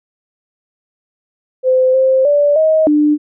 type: tone with pitch steps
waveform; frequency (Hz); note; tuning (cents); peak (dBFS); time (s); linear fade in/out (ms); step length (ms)
sine; 515 / 525 / 581 / 631 / 298.4; C5 / C5 / D5 / D#5 / D4; -28 / +6 / -19 / +24 / +28; -8; 1.63-3.18; 50; 310
effects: none